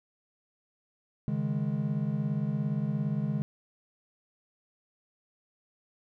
triangle chord, C# suspended second, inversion none, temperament just, 138.59 / 155.92 / 207.9 Hz, C#3 / D#3 / G#3, 0 / +4 / +2 cents, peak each -30 dBFS, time 1.28-3.42 s, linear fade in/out 0 ms, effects none

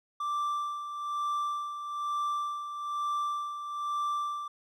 triangle tone with tremolo, 1174.7 Hz, D6, in tune, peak -26 dBFS, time 0.2-4.48 s, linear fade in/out 5 ms, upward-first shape sine, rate 1.1 Hz, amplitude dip 60%, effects none

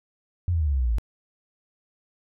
sine tone with pitch steps, 88.3 / 82.39 / 76.87 / 71.72 / 66.92 / 62.44 / 58.26 / 54.36 Hz, F2 / E2 / D#2 / D2 / C2 / B1 / A#1 / A1, +20 / 0 / -20 / -40 / +40 / +20 / 0 / -20 cents, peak -20 dBFS, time 0.48-0.984 s, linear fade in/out 0 ms, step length 63 ms, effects none

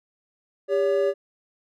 triangle tone pair together, 400 / 565.9 Hz, G4 / C#5, +35 / +36 cents, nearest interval tritone, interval 601 cents, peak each -20 dBFS, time 0.68-1.14 s, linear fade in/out 50 ms, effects none

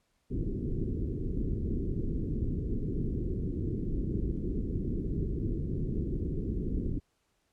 pink low-pass noise, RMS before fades -32 dBFS, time 0.3-7 s, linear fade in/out 20 ms, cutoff 400 Hz, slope 48 dB/octave, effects pink hiss -75 dBFS RMS until 7.52 s + low-pass 11000 Hz 12 dB/octave

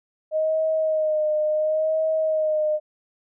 sine tone with vibrato, 622.3 Hz, D#5, in tune, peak -19 dBFS, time 0.31-2.8 s, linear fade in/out 50 ms, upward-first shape sine, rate 0.71 Hz, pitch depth 34 cents each way, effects none

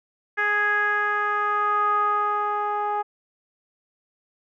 10% pulse tone with low-pass filter sweep, 415.3 Hz, G#4, in tune, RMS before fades -23 dBFS, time 0.37-3.03 s, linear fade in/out 20 ms, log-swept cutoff 1800 to 970 Hz, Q 5.6, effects none

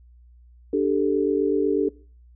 sine chord, D suspended fourth, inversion none, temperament equal, 293.7 / 392 / 440 Hz, D4 / G4 / A4, 0 / 0 / 0 cents, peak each -23 dBFS, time 0.73-1.89 s, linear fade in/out 5 ms, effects noise-tail reverb RT60 0.4 s tail -20 dB re dry + added 60 Hz sine -48 dBFS peak until 2.35 s

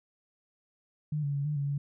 sine tone with pitch steps, 151 / 142.5 / 141.1 / 149.5 / 141.3 / 142.2 Hz, D3 / C#3 / C#3 / D3 / C#3 / C#3, +48 / +48 / +31 / +31 / +34 / +45 cents, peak -28 dBFS, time 1.12-1.78 s, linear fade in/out 5 ms, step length 110 ms, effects none

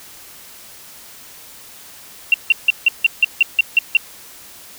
sine tone bursts, 2743 Hz, F7, 32 cents flat, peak -7 dBFS, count 10, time 2.32-3.97 s, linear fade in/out 2 ms, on 21 ms, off 160 ms, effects white hiss -40 dBFS RMS until 4.78 s

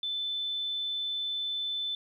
sine tone, 3520 Hz, A7, in tune, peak -30 dBFS, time 0.03-1.95 s, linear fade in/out 2 ms, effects 11-bit

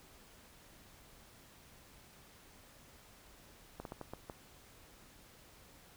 slowing click train, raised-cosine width 1 ms, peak -29 dBFS, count 6, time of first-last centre 3.8-4.298 s, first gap 52 ms, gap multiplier 1.33, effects pink hiss -60 dBFS RMS until 5.96 s

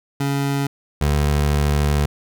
25% pulse tone pair in turn, 139.8 / 73.1 Hz, C#3 / D2, +15 / -7 cents, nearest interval major seventh, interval 1122 cents, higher first, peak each -15 / -12 dBFS, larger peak second, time 0.2-0.67 / 1.01-2.06 s, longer second, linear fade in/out 5 ms, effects none

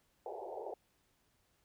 pink band-pass noise, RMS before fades -44 dBFS, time 0.26-0.74 s, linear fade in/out 2 ms, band 360 to 890 Hz, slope 96 dB/octave, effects pink hiss -75 dBFS RMS until 1.64 s

